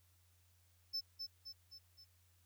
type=tone with echo; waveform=triangle; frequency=5274 Hz; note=E8; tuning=in tune; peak=-36 dBFS; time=0.93-1.01 s; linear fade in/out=20 ms; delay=260 ms; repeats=4; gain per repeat=-5 dB; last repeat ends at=2.05 s; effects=added 88 Hz sine -70 dBFS peak until 2.45 s + white hiss -75 dBFS RMS until 2.45 s